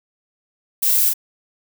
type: noise with echo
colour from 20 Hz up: violet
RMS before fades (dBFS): -18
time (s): 0.82-1.1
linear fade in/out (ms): 10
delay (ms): 38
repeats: 1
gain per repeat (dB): -2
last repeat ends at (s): 1.138
effects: none